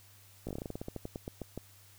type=slowing click train; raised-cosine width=2 ms; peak=-25 dBFS; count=18; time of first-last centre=0.47-1.576 s; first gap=17 ms; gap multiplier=1.15; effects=added 98 Hz sine -60 dBFS peak until 1.98 s + white hiss -60 dBFS RMS until 1.98 s